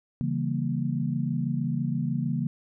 sine chord, C# diminished seventh, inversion none, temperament equal with one note detuned, 138.59 / 164.81 / 194.08 / 233.1 Hz, C#3 / E3 / G3 / Bb3, 0 / 0 / -17 / 0 cents, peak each -29 / -30 / -35 / -30 dBFS, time 0.21-2.47 s, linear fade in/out 0 ms, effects none

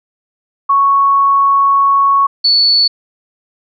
sine tone pair in turn, 1108.7 / 4445 Hz, C#6 / C#8, 0 / +4 cents, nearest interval 2 octaves, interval 2404 cents, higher second, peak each -7 dBFS, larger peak neither, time 0.69-2.27 / 2.44-2.88 s, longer first, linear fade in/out 10 ms, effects none

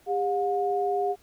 sine tone pair together, 401.8 / 720 Hz, G4 / F#5, +43 / -47 cents, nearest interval minor seventh, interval 1010 cents, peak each -26 dBFS, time 0.06-1.16 s, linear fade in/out 50 ms, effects pink hiss -60 dBFS RMS until 1.22 s

